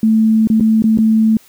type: tone with dropouts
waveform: sine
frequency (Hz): 220.4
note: A3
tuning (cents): +3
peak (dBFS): -8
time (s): 0.03-1.37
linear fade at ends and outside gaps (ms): 2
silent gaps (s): 0.473-0.5 / 0.599-0.607 / 0.822-0.84 / 0.975-0.986
effects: white hiss -47 dBFS RMS until 1.48 s